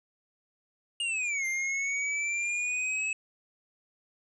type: linear two-way sweep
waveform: square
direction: down then up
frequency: 2861 to 2093 to 2597 Hz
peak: -29 dBFS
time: 1-3.13 s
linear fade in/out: 2 ms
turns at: 1.46 s
effects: resampled to 22050 Hz + 11-bit